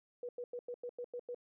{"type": "tone bursts", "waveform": "sine", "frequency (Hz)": 487, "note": "B4", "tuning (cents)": -24, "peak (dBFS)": -39, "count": 8, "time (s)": [0.23, 1.346], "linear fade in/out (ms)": 2, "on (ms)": 59, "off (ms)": 92, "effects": []}